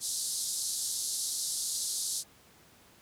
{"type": "band-pass noise", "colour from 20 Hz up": "white", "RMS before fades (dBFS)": -34, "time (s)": [0, 2.24], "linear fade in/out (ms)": 50, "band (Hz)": [3900, 11000], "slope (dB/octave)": 48, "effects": ["pink hiss -59 dBFS RMS until 3.01 s", "high-pass 80 Hz 12 dB/octave"]}